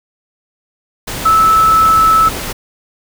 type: tone in noise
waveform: sine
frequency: 1308 Hz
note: E6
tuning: 14 cents flat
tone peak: -6 dBFS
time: 1.25-2.29 s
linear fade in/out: 10 ms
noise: pink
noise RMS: -22 dBFS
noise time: 1.07-2.53 s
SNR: +13 dB
effects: none